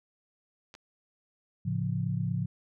clicks, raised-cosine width 0.2 ms, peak -31 / -32 dBFS, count 2, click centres 0.741 / 0.751 s
sine chord, A augmented, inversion none, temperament equal, 110 / 138.59 / 174.61 Hz, A2 / C#3 / E#3, 0 / 0 / 0 cents, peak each -32 dBFS, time 1.65-2.46 s, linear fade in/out 10 ms
effects none

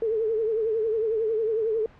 sine tone with vibrato, 442.1 Hz, A4, 8 cents sharp, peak -22 dBFS, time 0.02-1.86 s, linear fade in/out 2 ms, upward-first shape triangle, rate 11 Hz, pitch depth 90 cents each way, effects pink hiss -52 dBFS RMS until 1.99 s + low-pass 2000 Hz 12 dB/octave

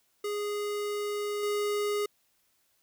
square tone with level steps, 413.6 Hz, G#4, 7 cents flat, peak -31 / -28 dBFS, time 0.24-2.06 s, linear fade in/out 5 ms, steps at 1.43 s, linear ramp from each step 2 ms, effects white hiss -71 dBFS RMS until 2.82 s

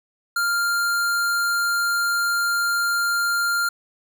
square tone, 1396.9 Hz, F6, in tune, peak -20 dBFS, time 0.36-3.69 s, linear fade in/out 5 ms, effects none

